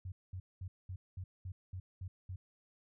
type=tone bursts; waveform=sine; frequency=92.5 Hz; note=F#2; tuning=in tune; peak=-40 dBFS; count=9; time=0.05-2.36 s; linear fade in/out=5 ms; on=70 ms; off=210 ms; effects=none